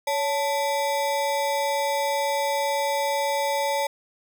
square ring-modulated tone, 721 Hz, F#5, 45 cents flat, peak -20 dBFS, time 0.07-3.87 s, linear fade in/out 5 ms, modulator 160 Hz, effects none

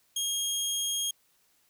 20% pulse tone, 3255 Hz, G#7, 36 cents flat, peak -23 dBFS, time 0.16-1.11 s, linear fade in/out 5 ms, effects white hiss -68 dBFS RMS until 1.69 s

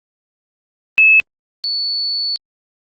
sine tone pair in turn, 2600 / 4448 Hz, E7 / C#8, -24 / +5 cents, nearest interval major sixth, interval 929 cents, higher second, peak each -6 / -17 dBFS, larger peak first, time 0.98-1.2 / 1.64-2.36 s, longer second, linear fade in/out 0 ms, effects Opus 24 kbps

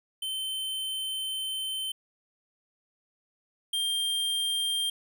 square tone pair in turn, 3085 / 3190 Hz, G7 / G7, -28 / +30 cents, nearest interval minor second, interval 58 cents, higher second, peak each -31 / -27 dBFS, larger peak second, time 0.22-1.92 / 3.73-4.9 s, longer first, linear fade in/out 5 ms, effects none

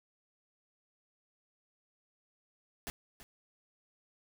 pink noise with echo, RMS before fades -40 dBFS, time 2.87-2.9 s, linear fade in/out 0 ms, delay 330 ms, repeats 1, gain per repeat -13 dB, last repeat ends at 3.23 s, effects none

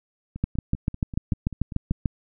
two click trains, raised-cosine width 5 ms, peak -22 / -10 dBFS, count 9 / 12, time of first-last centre 0.36-1.916 / 0.44-2.058 s, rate 5.14 / 6.8 Hz, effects none

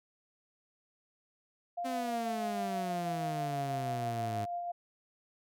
sine tone with tremolo, 698.5 Hz, F5, in tune, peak -33 dBFS, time 1.77-4.72 s, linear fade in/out 10 ms, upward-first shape sine, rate 6.2 Hz, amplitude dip 30%
sawtooth exponential sweep, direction down, 262.7 to 103.83 Hz, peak -32 dBFS, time 1.84-4.46 s, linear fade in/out 20 ms
effects none

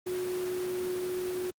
sine tone in noise, 364.6 Hz, F#4, 25 cents flat, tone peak -30 dBFS, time 0.06-1.51 s, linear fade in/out 10 ms, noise pink, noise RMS -41 dBFS, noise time 0.06-1.51 s, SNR +8 dB, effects high-pass 150 Hz 12 dB/octave + Opus 24 kbps

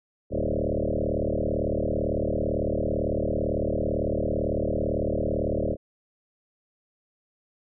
sine tone with frequency modulation, 311.1 Hz, D#4, in tune, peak -23 dBFS, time 0.3-5.77 s, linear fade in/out 50 ms, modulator 37.9 Hz, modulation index 7.7, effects none

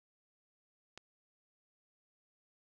click, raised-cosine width 0.2 ms, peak -30 dBFS, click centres 0.976 s, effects none

